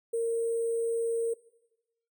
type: tone with sample-and-hold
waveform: sine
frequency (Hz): 461.1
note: A#4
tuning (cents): -19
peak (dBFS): -26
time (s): 0.13-1.34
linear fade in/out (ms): 10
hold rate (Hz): 8820
effects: noise-tail reverb RT60 1.0 s tail -19 dB re dry